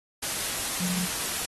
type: tone in noise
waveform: sine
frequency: 180 Hz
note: F#3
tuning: 47 cents flat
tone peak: -29 dBFS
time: 0.8-1.06 s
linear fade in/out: 10 ms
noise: white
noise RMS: -30 dBFS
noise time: 0.22-1.46 s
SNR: -2 dB
effects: AAC 32 kbps